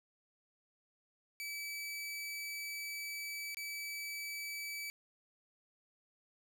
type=tone with dropouts; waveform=sawtooth; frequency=2300 Hz; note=D7; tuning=37 cents flat; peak=-37 dBFS; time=1.4-4.9 s; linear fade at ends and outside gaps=0 ms; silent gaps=3.546-3.57 s; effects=none